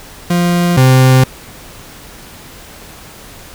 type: tone pair in turn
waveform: 40% pulse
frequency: 174.61 / 129.94 Hz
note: F3 / C3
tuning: 0 / -12 cents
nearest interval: perfect fourth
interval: 512 cents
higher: first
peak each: -9 / -4 dBFS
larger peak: second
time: 0.3-0.77 / 0.77-1.24 s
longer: neither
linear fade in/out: 5 ms
effects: pink hiss -35 dBFS RMS until 3.54 s